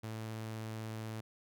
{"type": "tone", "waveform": "sawtooth", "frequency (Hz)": 110.5, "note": "A2", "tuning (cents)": 8, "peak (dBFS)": -36, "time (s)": [0.03, 1.21], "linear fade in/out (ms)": 10, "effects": []}